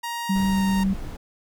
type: tone with pitch glide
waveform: sawtooth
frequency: 940 to 929.7 Hz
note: A#5 to A#5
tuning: +14 to -5 cents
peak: -24 dBFS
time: 0.03-0.84 s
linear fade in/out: 10 ms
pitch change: -19 cents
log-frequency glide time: 0.48-0.59 s
type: tone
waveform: sine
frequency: 193.1 Hz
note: G3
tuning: 26 cents flat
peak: -19 dBFS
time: 0.29-0.94 s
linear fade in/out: 10 ms
type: noise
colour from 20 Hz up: brown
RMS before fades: -33 dBFS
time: 0.35-1.17 s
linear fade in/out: 10 ms
effects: none